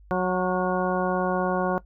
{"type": "harmonic tone with a mistuned harmonic", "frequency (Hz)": 183.5, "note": "F#3", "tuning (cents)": -14, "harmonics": [1, 2, 3, 4, 5, 6, 8], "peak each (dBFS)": [-27, -28, -27, -29, -33, -32, -33], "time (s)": [0.11, 1.78], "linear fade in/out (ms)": 0, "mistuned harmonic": 8, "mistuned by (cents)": -33, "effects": ["noise-tail reverb RT60 0.1 s tail -18 dB re dry", "added 50 Hz sine -48 dBFS peak until 1.85 s"]}